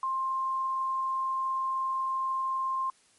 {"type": "tone", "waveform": "sine", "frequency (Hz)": 1056, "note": "C6", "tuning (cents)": 16, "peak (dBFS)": -27, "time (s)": [0.03, 2.9], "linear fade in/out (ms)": 2, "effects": ["white hiss -63 dBFS RMS until 3.18 s", "MP3 48 kbps"]}